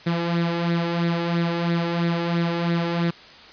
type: tone with flanger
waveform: sawtooth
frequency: 170 Hz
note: F3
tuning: 46 cents flat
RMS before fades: -23 dBFS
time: 0.06-3.11 s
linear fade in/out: 10 ms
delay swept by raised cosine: 0.49 to 2.39 ms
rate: 3 Hz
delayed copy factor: +0.55
effects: white hiss -45 dBFS RMS until 3.52 s + resampled to 11025 Hz